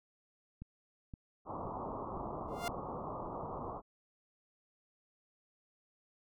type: click train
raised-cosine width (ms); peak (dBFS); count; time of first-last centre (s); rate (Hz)
5; -33; 5; 0.62-2.693; 1.93
type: low-pass noise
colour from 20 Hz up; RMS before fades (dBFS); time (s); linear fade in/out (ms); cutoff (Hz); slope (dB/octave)
white; -42; 1.45-3.82; 50; 1200; 96
type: tone with exponential growth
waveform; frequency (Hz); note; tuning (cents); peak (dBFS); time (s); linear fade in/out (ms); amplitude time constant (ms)
sawtooth; 698.5; F5; 0; -28; 2.48-2.68; 2; 43
effects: none